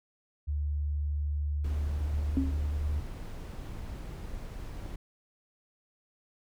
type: tone with pitch glide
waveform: sine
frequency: 73.42 to 74.1 Hz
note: D2 to D2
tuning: 0 to +16 cents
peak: -28 dBFS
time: 0.47-3.01 s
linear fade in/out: 20 ms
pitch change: +16 cents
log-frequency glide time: 1.68-1.85 s
type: noise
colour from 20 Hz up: brown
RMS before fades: -40 dBFS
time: 1.64-4.96 s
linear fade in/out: 5 ms
type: tone with exponential decay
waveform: sine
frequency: 269.2 Hz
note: C4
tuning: 49 cents sharp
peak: -22 dBFS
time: 2.37-2.65 s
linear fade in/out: 0 ms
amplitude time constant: 60 ms
effects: none